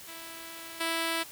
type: tone with level steps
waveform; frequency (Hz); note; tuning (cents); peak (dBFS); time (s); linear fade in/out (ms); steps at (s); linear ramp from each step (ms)
5% pulse; 329.6; E4; 0; -32 / -17; 0.07-1.24; 20; 0.8; 10
effects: white hiss -47 dBFS RMS until 1.31 s